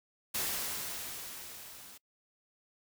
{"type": "noise with level ramp", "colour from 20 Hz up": "white", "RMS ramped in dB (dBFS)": [-33, -52], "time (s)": [0.34, 1.98], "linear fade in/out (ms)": 10, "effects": ["noise-tail reverb RT60 0.1 s tail -24 dB re dry"]}